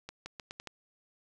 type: accelerating click train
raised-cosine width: 0.2 ms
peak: -24 dBFS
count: 6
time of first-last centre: 0.09-0.673 s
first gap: 170 ms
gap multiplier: 0.81
effects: none